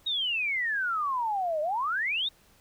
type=exponential two-way sweep; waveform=sine; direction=down then up; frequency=3821 to 592 to 3821 Hz; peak=-26 dBFS; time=0.06-2.29 s; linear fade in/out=10 ms; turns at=1.61 s; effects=pink hiss -61 dBFS RMS until 2.6 s

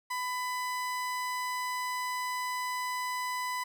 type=tone; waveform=30% pulse; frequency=1000 Hz; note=B5; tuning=21 cents sharp; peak=-29 dBFS; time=0.1-3.64 s; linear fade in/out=10 ms; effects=none

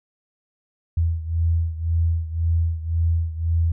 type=beating tone pair; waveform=sine; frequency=82.41 / 84.31 Hz; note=E2 / E2; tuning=0 / +40 cents; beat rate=1.9 Hz; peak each=-20 / -24 dBFS; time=0.97-3.72 s; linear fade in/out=5 ms; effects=none

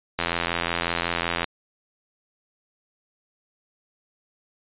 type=click train; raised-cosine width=0.3 ms; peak=-7 dBFS; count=108; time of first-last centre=0.19-1.443 s; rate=85.4 Hz; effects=resampled to 8000 Hz

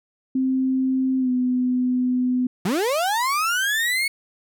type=tone with pitch glide; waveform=sine; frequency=261.6 to 251.2 Hz; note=C4 to B3; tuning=0 to +30 cents; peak=-18 dBFS; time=0.35-2.47 s; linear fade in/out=5 ms; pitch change=-70 cents; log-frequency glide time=1.19-1.3 s
type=linear sweep; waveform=35% pulse; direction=up; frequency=162.1 to 2217 Hz; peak=-18 dBFS; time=2.65-4.08 s; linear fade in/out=5 ms
effects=none

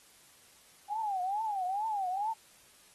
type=tone with vibrato; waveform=sine; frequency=803 Hz; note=G5; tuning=41 cents sharp; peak=-30 dBFS; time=0.89-2.34 s; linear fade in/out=20 ms; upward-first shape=triangle; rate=2.3 Hz; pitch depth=210 cents each way; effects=white hiss -60 dBFS RMS until 2.94 s + AAC 32 kbps

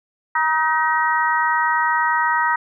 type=harmonic tone with a mistuned harmonic; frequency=316.2 Hz; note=D#4; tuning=28 cents sharp; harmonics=3 / 4 / 5 / 6; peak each=-19 / -22 / -24 / -22 dBFS; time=0.35-2.56 s; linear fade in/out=5 ms; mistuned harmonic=5; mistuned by=-46 cents; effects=none

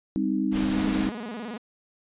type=chord; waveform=sine; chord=C minor; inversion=second; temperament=equal with one note detuned; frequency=198.96 / 261.6 / 311.1 Hz; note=G3 / C4 / Eb4; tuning=+26 / 0 / 0 cents; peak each=-27 dBFS; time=0.16-1.09 s; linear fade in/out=0 ms
type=noise; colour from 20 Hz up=pink; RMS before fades=-33 dBFS; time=0.51-1.11 s; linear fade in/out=50 ms
type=tone with vibrato; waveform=sawtooth; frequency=225.2 Hz; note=A3; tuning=40 cents sharp; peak=-29 dBFS; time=0.73-1.58 s; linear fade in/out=10 ms; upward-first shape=square; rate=18 Hz; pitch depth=130 cents each way
effects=resampled to 8000 Hz

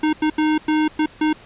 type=tone bursts at uneven times; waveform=square; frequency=308.4 Hz; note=D#4; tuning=15 cents flat; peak=-16 dBFS; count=6; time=0.03-0.13 / 0.22-0.3 / 0.38-0.58 / 0.68-0.88 / 0.99-1.06 / 1.21-1.33 s; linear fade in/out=5 ms; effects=pink hiss -45 dBFS RMS until 1.45 s + resampled to 8000 Hz

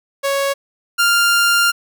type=tone pair in turn; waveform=sawtooth; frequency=554.4 / 1397 Hz; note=C#5 / F6; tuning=0 / 0 cents; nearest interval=octave + major third; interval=1600 cents; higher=second; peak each=-12 / -8 dBFS; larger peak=second; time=0.23-0.54 / 0.98-1.72 s; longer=second; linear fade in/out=20 ms; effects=none

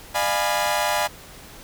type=chord; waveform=sawtooth; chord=D diminished seventh; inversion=none; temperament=equal with one note detuned; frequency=602.8 / 698.5 / 830.6 / 987.8 Hz; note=D5 / F5 / Ab5 / Cb6; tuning=+45 / 0 / 0 / 0 cents; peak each=-22 / -23 / -21 / -23 dBFS; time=0.14-1.08 s; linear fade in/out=20 ms; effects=pink hiss -43 dBFS RMS until 1.63 s

